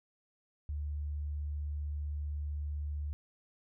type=tone; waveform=sine; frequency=73.7 Hz; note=D2; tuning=7 cents sharp; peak=-34 dBFS; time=0.69-3.13 s; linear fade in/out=0 ms; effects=none